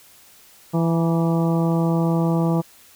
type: harmonic tone with a mistuned harmonic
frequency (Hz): 166.3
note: E3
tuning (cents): +16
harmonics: 1 / 2 / 3 / 4 / 5 / 6 / 7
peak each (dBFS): -18 / -24 / -28 / -30 / -32 / -34 / -35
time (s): 0.73-2.62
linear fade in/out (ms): 20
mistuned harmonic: 6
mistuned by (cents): -51
effects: white hiss -50 dBFS RMS until 2.95 s